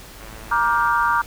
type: click train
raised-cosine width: 0.5 ms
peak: -26 dBFS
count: 75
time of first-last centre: 0.21-0.883 s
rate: 110 Hz
type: chord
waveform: sine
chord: G minor seventh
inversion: first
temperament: just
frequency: 940.8 / 1176 / 1411.2 / 1568 Hz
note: Bb5 / D6 / F6 / G6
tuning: +16 / +2 / +18 / 0 cents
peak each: -20 / -20 / -22 / -26 dBFS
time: 0.51-1.22 s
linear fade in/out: 10 ms
effects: added 46 Hz sine -41 dBFS peak until 1.26 s + pink hiss -41 dBFS RMS until 1.26 s